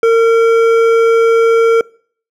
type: tone with hard clipping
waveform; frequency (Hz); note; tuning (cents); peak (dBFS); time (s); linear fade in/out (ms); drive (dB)
triangle; 456.9; A#4; -35; -8; 0.03-1.81; 2; 13
effects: noise-tail reverb RT60 0.5 s tail -24 dB re dry

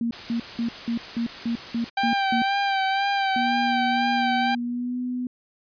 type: tone bursts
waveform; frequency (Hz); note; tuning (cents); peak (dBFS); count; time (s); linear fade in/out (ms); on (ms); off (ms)
sine; 233.2; A#3; +1; -22; 9; 0.01-2.421; 2; 99; 190
type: noise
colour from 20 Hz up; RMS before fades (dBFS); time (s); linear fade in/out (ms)
white; -37; 0.12-1.9; 10
type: tone with vibrato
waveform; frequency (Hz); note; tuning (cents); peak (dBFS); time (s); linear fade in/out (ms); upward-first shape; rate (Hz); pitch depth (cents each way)
sawtooth; 784; G5; 0; -17; 1.97-4.55; 5; sine; 2; 35
type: tone with pitch glide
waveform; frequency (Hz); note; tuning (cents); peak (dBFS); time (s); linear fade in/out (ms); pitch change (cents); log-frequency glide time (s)
sine; 240 to 249; B3 to B3; -49 to +14; -25; 3.36-5.27; 2; +63; 4.63-4.98
effects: resampled to 11025 Hz

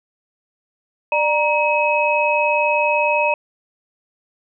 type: tone cluster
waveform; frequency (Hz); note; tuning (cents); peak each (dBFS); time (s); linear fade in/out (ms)
sine; 594 / 938 / 2555; D5 / A#5 / D#7; +20 / +11 / +45; -19; 1.12-3.34; 2
effects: none

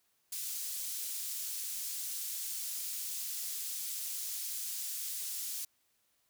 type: high-pass noise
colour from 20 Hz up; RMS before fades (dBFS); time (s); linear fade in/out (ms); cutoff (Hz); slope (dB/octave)
pink; -39; 0.32-5.65; 5; 6600; 12
effects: white hiss -75 dBFS RMS until 6.29 s

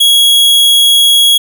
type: tone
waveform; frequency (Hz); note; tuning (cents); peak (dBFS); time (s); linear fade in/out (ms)
45% pulse; 3322; G#7; 0; -4; 0-1.38; 10
effects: none

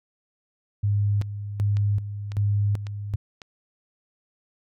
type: tone with tremolo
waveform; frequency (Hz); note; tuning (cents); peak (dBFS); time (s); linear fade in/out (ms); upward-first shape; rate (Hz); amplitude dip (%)
sine; 102.3; G#2; -26; -19; 0.83-3.16; 10; square; 1.3; 70
type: click train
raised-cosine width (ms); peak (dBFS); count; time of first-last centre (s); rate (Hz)
0.2; -23; 5; 1.22-3.418; 1.82
effects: none

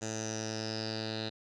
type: tone with low-pass filter sweep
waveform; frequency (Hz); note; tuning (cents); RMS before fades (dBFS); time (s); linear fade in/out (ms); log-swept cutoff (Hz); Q
10% pulse; 110; A2; 0; -37; 0.01-1.3; 20; 6700 to 4100; 9.2
effects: none

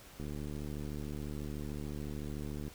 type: click train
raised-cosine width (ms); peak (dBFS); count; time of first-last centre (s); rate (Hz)
3; -29; 184; 0.2-2.68; 73.8
effects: pink hiss -55 dBFS RMS until 2.74 s

